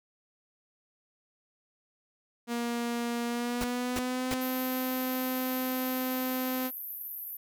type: tone with pitch glide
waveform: sawtooth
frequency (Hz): 236.8 to 256.7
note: A#3 to C4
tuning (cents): +27 to -33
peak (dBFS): -26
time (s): 2.47-6.71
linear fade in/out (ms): 50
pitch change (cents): +140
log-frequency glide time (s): 3.26-4.31
type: noise bursts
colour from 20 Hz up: pink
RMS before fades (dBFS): -33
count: 3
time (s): 3.61-4.34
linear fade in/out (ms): 0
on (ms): 30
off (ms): 320
type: band-pass noise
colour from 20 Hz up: pink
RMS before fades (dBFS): -40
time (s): 4.41-7.37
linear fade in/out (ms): 5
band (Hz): 12000 to 14000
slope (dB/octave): 96
effects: none